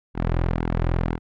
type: tone with flanger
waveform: sawtooth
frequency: 41.92 Hz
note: E1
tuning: 30 cents sharp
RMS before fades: -23 dBFS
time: 0.14-1.19 s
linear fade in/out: 50 ms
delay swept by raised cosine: 1.6 to 4.6 ms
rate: 2 Hz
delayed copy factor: -0.65
effects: low-pass 2000 Hz 12 dB/octave